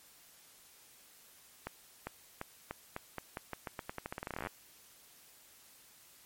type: accelerating click train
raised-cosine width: 0.5 ms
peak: -23 dBFS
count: 27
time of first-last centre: 1.67-4.471 s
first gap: 400 ms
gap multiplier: 0.86
effects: white hiss -60 dBFS RMS until 6.25 s + MP3 64 kbps